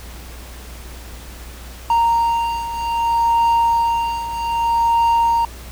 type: beating tone pair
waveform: triangle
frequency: 928 / 928.63 Hz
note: A#5 / A#5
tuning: -8 / -7 cents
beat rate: 0.63 Hz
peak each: -19 / -14 dBFS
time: 1.9-5.45 s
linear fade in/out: 2 ms
effects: added 60 Hz sine -34 dBFS peak until 5.71 s + pink hiss -39 dBFS RMS until 5.71 s